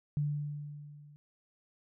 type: tone with level ramp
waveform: sine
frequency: 146.83 Hz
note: D3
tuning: in tune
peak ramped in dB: -27 to -53 dBFS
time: 0.17-1.16 s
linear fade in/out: 0 ms
effects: none